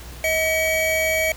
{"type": "tone pair together", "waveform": "square", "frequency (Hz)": [638, 2272], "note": ["D#5", "C#7"], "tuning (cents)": [43, 42], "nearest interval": "octave + minor seventh", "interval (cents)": 2199, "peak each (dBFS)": -22, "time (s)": [0.24, 1.32], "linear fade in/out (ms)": 2, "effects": ["added 60 Hz sine -37 dBFS peak until 1.36 s", "pink hiss -41 dBFS RMS until 1.36 s"]}